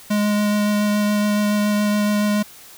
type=tone with vibrato; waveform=square; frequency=208 Hz; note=G#3; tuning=3 cents sharp; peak=-17 dBFS; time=0.1-2.43 s; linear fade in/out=10 ms; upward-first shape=sine; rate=7.1 Hz; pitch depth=10 cents each way; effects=white hiss -43 dBFS RMS until 2.77 s